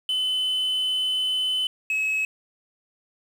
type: tone pair in turn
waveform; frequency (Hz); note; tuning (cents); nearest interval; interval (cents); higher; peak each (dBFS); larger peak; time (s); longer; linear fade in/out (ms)
sine; 3029 / 2569; F#7 / E7; +40 / -45; minor third; 285; first; -19; neither; 0.09-1.67 / 1.9-2.25; first; 2
effects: tanh soft clip ceiling -21 dBFS + 8-bit